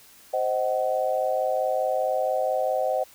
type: chord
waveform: sine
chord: C diminished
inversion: none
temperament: just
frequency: 523.3 / 627.9 / 753.5 Hz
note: C5 / Eb5 / Gb5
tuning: 0 / +16 / +31 cents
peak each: -26 / -26 / -27 dBFS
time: 0.33-3.04 s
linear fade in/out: 10 ms
effects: white hiss -52 dBFS RMS until 3.14 s